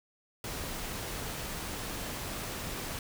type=noise; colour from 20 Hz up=pink; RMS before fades=-38 dBFS; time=0.44-2.99 s; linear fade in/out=2 ms; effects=none